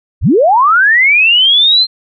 sine linear sweep, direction up, 32.7 to 4186 Hz, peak -5 dBFS, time 0.21-1.87 s, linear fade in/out 50 ms, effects none

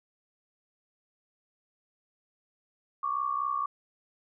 sine tone pair together, 1111 / 1175.1 Hz, C#6 / D6, +4 / +1 cents, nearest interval minor second, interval 97 cents, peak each -30 / -31 dBFS, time 3.03-3.66 s, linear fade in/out 5 ms, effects none

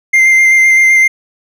triangle tone with vibrato, 2093 Hz, C7, in tune, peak -3 dBFS, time 0.13-1.08 s, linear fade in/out 10 ms, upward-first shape square, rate 7.8 Hz, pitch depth 12 cents each way, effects none

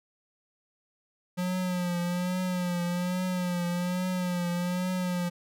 square tone with vibrato, 179 Hz, F3, 43 cents sharp, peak -28 dBFS, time 1.37-5.3 s, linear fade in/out 20 ms, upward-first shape triangle, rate 1.2 Hz, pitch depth 54 cents each way, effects none

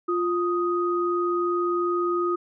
sine tone pair together, 350 / 1247.3 Hz, F4 / D#6, +4 / +4 cents, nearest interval octave + minor seventh, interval 2200 cents, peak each -23 / -26 dBFS, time 0.08-2.36 s, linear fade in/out 10 ms, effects none

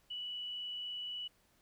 sine tone with frequency modulation, 2953 Hz, F#7, 4 cents flat, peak -39 dBFS, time 0.1-1.28 s, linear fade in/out 10 ms, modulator 23.5 Hz, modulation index 0.71, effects pink hiss -71 dBFS RMS until 1.61 s

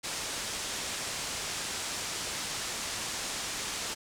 white low-pass noise, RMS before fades -36 dBFS, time 0.03-3.95 s, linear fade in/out 20 ms, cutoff 8400 Hz, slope 24 dB/octave, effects none

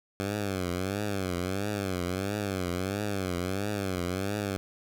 10% pulse tone with vibrato, 95.8 Hz, G2, 39 cents flat, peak -21 dBFS, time 0.2-4.57 s, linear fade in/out 0 ms, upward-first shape triangle, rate 1.5 Hz, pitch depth 170 cents each way, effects none

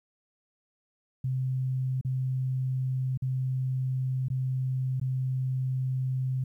sine tone with dropouts, 130 Hz, C3, 11 cents flat, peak -26 dBFS, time 1.24-6.44 s, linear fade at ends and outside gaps 5 ms, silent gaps 2.012-2.048 / 3.175-3.221 / 4.284-4.301 / 4.999-5.013 s, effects 11-bit

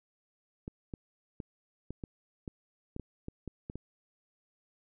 clicks, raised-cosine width 3 ms, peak -26 dBFS, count 12, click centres 0.679 / 0.938 / 1.402 / 1.906 / 2.038 / 2.478 / 2.964 / 2.997 / 3.284 / 3.477 / 3.699 / 3.756 s, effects none

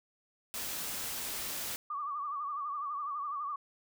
white noise, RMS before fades -38 dBFS, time 0.54-1.76 s, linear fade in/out 0 ms
sine tone with vibrato, 1163 Hz, D6, 17 cents flat, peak -34 dBFS, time 1.9-3.56 s, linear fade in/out 5 ms, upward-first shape sine, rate 12 Hz, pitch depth 85 cents each way
effects none

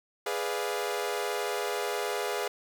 sawtooth chord, G# diminished seventh, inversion none, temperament equal, 415.3 / 493.9 / 587.3 / 698.5 Hz, G#4 / B4 / D5 / F5, 0 / 0 / 0 / 0 cents, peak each -29 / -31 / -34 / -33 dBFS, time 0.26-2.48 s, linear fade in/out 5 ms, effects none

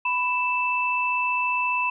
sine tone pair together, 991 / 2644 Hz, B5 / E7, +6 / +5 cents, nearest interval octave + perfect fourth, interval 1699 cents, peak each -24 dBFS, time 0.05-1.9 s, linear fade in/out 5 ms, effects none

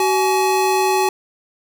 square tone pair together, 377.7 / 845 Hz, F#4 / G#5, +36 / +30 cents, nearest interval octave + major second, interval 1394 cents, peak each -18 dBFS, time 0-1.09 s, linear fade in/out 2 ms, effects none

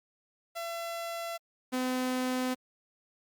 sawtooth tone pair in turn, 675 / 254.7 Hz, E5 / C4, +41 / -46 cents, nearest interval octave + perfect fourth, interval 1687 cents, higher first, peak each -31 / -25 dBFS, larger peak second, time 0.55-1.38 / 1.72-2.55 s, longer neither, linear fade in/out 20 ms, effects Opus 48 kbps

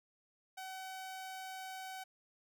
sawtooth tone, 757 Hz, F#5, 39 cents sharp, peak -40 dBFS, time 0.57-2.04 s, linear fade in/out 10 ms, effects none

